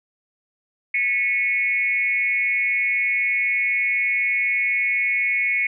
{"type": "tone with frequency modulation", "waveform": "sine", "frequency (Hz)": 2200, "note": "C#7", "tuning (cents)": -14, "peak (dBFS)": -18, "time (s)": [0.94, 5.67], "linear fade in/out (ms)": 5, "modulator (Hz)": 236, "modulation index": 0.7, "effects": []}